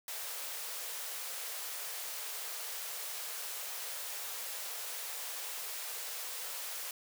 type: high-pass noise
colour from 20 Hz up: white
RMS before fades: -41 dBFS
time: 0.08-6.91 s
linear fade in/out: 2 ms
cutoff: 420 Hz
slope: 96 dB/octave
effects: none